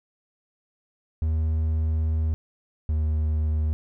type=tone pair in turn; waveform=triangle; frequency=79.1 / 77.25 Hz; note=D#2 / D#2; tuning=+29 / -12 cents; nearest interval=unison; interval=41 cents; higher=first; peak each=-19 dBFS; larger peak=neither; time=1.22-2.34 / 2.89-3.73 s; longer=first; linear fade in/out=0 ms; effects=none